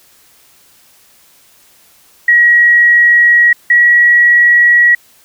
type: tone pair in turn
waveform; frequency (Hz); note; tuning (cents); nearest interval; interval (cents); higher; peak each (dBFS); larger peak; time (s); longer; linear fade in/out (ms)
sine; 1907 / 1919.2; A#6 / A#6; +39 / +50; unison; 11; second; -4; neither; 2.28-3.53 / 3.7-4.95; neither; 5
effects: white hiss -47 dBFS RMS until 5.24 s